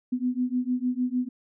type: beating tone pair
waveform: sine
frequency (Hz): 246.9 / 253.5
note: B3 / B3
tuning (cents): 0 / +45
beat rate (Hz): 6.6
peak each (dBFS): -27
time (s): 0.12-1.29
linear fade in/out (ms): 10
effects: none

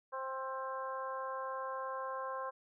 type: harmonic tone with a mistuned harmonic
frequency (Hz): 263.7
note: C4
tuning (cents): +14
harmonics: 2 / 3 / 4 / 5 / 6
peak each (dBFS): -42 / -48 / -40 / -49 / -50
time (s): 0.12-2.51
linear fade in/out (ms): 20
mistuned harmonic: 5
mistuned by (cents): +18
effects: none

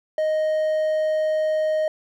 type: tone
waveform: triangle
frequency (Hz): 622.3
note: D#5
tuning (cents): 0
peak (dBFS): -17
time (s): 0.18-1.88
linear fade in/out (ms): 2
effects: none

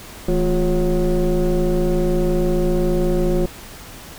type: tone with frequency modulation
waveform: sine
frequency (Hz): 164.81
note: E3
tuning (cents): 0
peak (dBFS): -13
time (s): 0.28-3.46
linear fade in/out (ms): 5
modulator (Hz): 192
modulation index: 1.7
effects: tanh soft clip ceiling -12 dBFS + pink hiss -38 dBFS RMS until 4.18 s

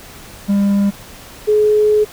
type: tone pair in turn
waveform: triangle / sine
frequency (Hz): 200.4 / 423.6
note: G3 / G#4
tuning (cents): +38 / +34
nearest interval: octave + minor second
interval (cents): 1296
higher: second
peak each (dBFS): -9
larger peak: neither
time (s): 0.48-0.91 / 1.47-2.05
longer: second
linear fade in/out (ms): 20
effects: pink hiss -37 dBFS RMS until 2.12 s

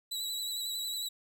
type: tone with vibrato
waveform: sawtooth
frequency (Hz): 3926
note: B7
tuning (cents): -11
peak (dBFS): -31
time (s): 0.11-1.09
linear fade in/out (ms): 10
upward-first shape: sine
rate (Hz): 11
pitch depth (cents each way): 35
effects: none

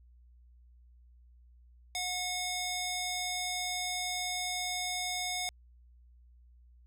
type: tone with band-pass filter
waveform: square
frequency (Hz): 727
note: F#5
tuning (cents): -31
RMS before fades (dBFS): -35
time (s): 1.95-5.49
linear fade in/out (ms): 0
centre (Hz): 5600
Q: 0.81
effects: added 60 Hz sine -56 dBFS peak until 6.86 s

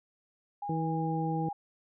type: tone with pitch glide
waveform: sine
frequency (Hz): 817 to 810.9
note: G#5 to G#5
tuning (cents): -29 to -42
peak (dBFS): -34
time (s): 0.62-1.53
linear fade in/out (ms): 5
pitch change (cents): -13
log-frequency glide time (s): 0.87-1.22
type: harmonic tone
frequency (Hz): 161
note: E3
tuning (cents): -41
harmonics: 1 / 2 / 3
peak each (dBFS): -31 / -35 / -39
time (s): 0.69-1.49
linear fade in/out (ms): 5
effects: none

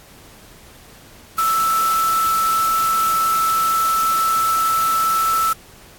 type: tone in noise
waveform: sine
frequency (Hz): 1318.5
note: E6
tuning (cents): 0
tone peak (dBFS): -15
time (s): 1.38-5.53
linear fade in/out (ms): 5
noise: white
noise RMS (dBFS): -27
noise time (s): 1.38-5.53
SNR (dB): +9
effects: pink hiss -45 dBFS RMS until 5.98 s + AAC 64 kbps

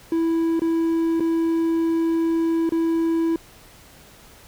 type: tone with dropouts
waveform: triangle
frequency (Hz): 329.3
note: E4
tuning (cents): -2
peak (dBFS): -16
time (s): 0.12-3.36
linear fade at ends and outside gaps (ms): 2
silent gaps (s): 0.595-0.618 / 1.198-1.205 / 2.693-2.721
effects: pink hiss -48 dBFS RMS until 4.47 s

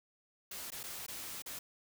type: noise with dropouts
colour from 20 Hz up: white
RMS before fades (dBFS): -44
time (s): 0.51-1.59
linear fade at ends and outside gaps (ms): 5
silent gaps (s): 0.705-0.719 / 0.832-0.837 / 1.065-1.081 / 1.422-1.46
effects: none

